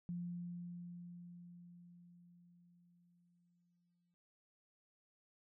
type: tone with exponential decay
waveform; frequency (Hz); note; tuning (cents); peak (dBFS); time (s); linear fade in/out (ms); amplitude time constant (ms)
sine; 174.61; F3; 0; -39; 0.09-4.14; 0; 880
effects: noise-tail reverb RT60 0.1 s tail -26 dB re dry